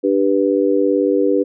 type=chord; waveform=sine; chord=G major; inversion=second; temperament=just; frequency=294 / 392 / 490 Hz; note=D4 / G4 / B4; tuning=+2 / 0 / -14 cents; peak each=-17 dBFS; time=0.03-1.44 s; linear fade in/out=20 ms; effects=none